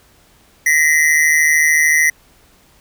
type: ring-modulated tone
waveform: square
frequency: 1962 Hz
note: B6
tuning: 12 cents flat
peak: -8 dBFS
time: 0.66-2.1 s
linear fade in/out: 5 ms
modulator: 76.7 Hz
effects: pink hiss -51 dBFS RMS until 2.8 s